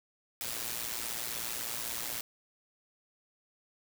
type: noise with amplitude modulation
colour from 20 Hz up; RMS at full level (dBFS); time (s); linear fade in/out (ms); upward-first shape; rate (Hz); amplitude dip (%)
white; -34; 0.41-2.21; 0; sine; 116; 70
effects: none